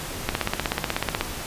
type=click train; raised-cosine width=0.3 ms; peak=-6 dBFS; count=16; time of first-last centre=0.29-1.21 s; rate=16.3 Hz; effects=pink hiss -33 dBFS RMS until 1.46 s + resampled to 32000 Hz